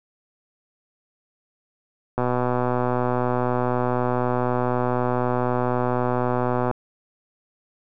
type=click train; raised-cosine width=1 ms; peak=-9 dBFS; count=563; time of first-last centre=2.18-6.712 s; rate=124 Hz; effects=none